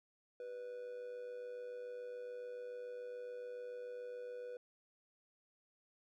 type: tone with amplitude modulation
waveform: triangle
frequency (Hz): 492.3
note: B4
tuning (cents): -6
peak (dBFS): -40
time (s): 0.4-4.57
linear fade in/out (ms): 2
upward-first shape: sine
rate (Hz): 107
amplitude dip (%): 50
effects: none